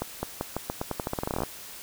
accelerating click train, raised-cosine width 1 ms, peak -14 dBFS, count 20, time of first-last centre 0.02-1.435 s, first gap 210 ms, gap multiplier 0.86, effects white hiss -43 dBFS RMS until 1.82 s

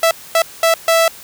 sawtooth tone bursts at uneven times, 659.3 Hz, E5, in tune, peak -6 dBFS, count 4, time 0.03-0.11 / 0.35-0.42 / 0.63-0.74 / 0.88-1.08 s, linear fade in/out 2 ms, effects white hiss -37 dBFS RMS until 1.23 s

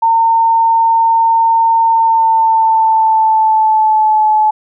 sine tone with pitch glide, 910 to 859.9 Hz, A#5 to A5, -42 to -40 cents, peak -7 dBFS, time 0.02-4.51 s, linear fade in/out 10 ms, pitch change -98 cents, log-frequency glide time 1.83-4.27 s, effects none

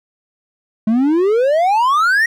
triangle exponential sweep, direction up, 211.3 to 1913 Hz, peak -9 dBFS, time 0.87-2.26 s, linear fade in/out 5 ms, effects none

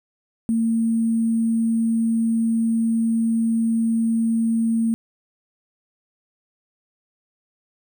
sine tone with sample-and-hold, 227.4 Hz, A#3, 43 cents flat, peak -17 dBFS, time 0.49-4.94 s, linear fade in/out 0 ms, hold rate 8820 Hz, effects none

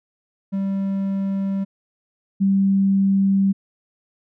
triangle / sine tone pair in turn, 195.2 / 195.2 Hz, G3 / G3, -7 / -7 cents, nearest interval unison, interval 0 cents, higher neither, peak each -18 / -14 dBFS, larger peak second, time 0.52-1.65 / 2.4-3.53 s, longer neither, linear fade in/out 20 ms, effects none

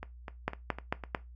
two click trains, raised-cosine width 0.5 ms, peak -24 / -14 dBFS, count 5 / 4, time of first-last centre 0.03-1.038 / 0.48-1.148 s, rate 3.97 / 4.49 Hz, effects noise-tail reverb RT60 0.2 s tail -17 dB re dry + added 60 Hz sine -47 dBFS peak until 1.35 s

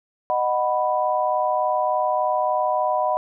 sine chord, B major, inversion first, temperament just, 617.4 / 740.8 / 987.8 Hz, D#5 / F#5 / B5, -14 / +2 / 0 cents, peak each -23 dBFS, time 0.3-3.17 s, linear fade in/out 0 ms, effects none

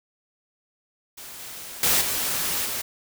white noise with level steps, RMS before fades -40 / -38 / -20 / -26 / -29 dBFS, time 1.17-2.82 s, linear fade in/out 10 ms, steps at 1.39 / 1.83 / 2.01 / 2.65 s, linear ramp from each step 2 ms, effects none

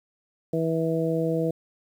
harmonic tone, 162.9 Hz, E3, 20 cents flat, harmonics 1 / 2 / 3 / 4, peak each -27 / -28 / -26 / -32 dBFS, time 0.53-1.51 s, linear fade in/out 5 ms, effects 9-bit

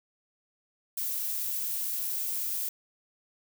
violet noise, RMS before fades -32 dBFS, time 0.97-2.69 s, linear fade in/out 5 ms, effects none

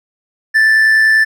triangle tone with amplitude modulation, 1761 Hz, A6, 1 cent sharp, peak -4 dBFS, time 0.54-1.25 s, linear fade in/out 20 ms, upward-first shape sine, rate 110 Hz, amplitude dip 30%, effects none

